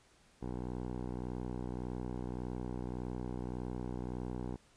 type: tone with low-pass filter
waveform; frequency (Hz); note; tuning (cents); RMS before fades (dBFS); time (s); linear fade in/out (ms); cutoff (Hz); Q
10% pulse; 61.74; B1; 0; -40; 0.41-4.57; 20; 710; 1.1
effects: pink hiss -66 dBFS RMS until 4.76 s + resampled to 22050 Hz